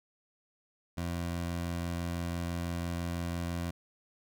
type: tone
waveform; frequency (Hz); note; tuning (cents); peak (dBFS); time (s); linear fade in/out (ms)
20% pulse; 86; F2; -26; -28; 0.97-3.71; 10
effects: none